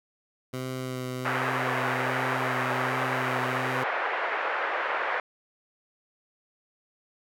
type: tone with vibrato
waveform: 15% pulse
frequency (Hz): 128.3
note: C3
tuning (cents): -34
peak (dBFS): -25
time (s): 0.53-3.84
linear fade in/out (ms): 10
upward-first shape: sine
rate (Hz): 1.3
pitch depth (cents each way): 16
type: band-pass noise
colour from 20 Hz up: white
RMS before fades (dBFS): -29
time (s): 1.25-5.2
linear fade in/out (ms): 2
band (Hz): 470 to 1900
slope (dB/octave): 24
effects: none